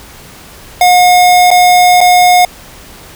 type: tone with dropouts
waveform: square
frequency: 720 Hz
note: F#5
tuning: 47 cents flat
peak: -4 dBFS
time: 0.81-2.45 s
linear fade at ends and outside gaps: 2 ms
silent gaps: 1.505-1.513 / 2.006-2.012 s
effects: pink hiss -34 dBFS RMS until 3.15 s